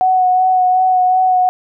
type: tone with vibrato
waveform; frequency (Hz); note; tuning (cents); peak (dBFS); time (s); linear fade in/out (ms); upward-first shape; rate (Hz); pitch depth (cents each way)
sine; 740; F#5; 0; -9; 0.01-1.49; 0; sine; 2.7; 18
effects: none